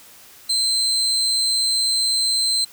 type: tone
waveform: 35% pulse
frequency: 4108 Hz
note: C8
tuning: 33 cents flat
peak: -16 dBFS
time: 0.49-2.65 s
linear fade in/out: 10 ms
effects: white hiss -46 dBFS RMS until 2.72 s